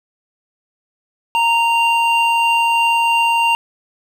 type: tone pair together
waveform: triangle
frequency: 928 / 2781 Hz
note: A#5 / F7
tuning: -8 / -8 cents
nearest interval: octave + perfect fifth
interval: 1900 cents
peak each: -12 / -15 dBFS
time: 1.35-3.55 s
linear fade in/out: 0 ms
effects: none

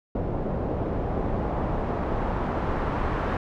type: noise with low-pass filter sweep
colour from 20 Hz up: pink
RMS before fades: -27 dBFS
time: 0.15-3.37 s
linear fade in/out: 2 ms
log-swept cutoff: 560 to 1300 Hz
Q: 1.1
effects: none

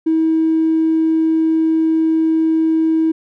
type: tone with tanh clipping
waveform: triangle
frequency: 321.1 Hz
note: E4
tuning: 45 cents flat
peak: -11 dBFS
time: 0.06-3.12 s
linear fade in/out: 10 ms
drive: 1 dB
effects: none

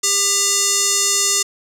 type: tone with band-pass filter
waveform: square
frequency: 399.5 Hz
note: G4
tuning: 33 cents sharp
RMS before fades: -17 dBFS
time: 0.03-1.43 s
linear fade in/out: 10 ms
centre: 6800 Hz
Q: 3
effects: none

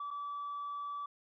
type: tone with dropouts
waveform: sine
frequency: 1153 Hz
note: D6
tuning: 32 cents flat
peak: -36 dBFS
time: 0-1.06 s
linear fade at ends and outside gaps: 5 ms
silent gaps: 0.106-0.11 s
effects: tanh soft clip ceiling -35 dBFS

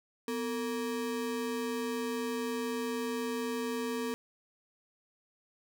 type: ring-modulated tone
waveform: square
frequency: 350.8 Hz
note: F4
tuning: 8 cents sharp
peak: -30 dBFS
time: 0.28-4.14 s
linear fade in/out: 0 ms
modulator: 102 Hz
effects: none

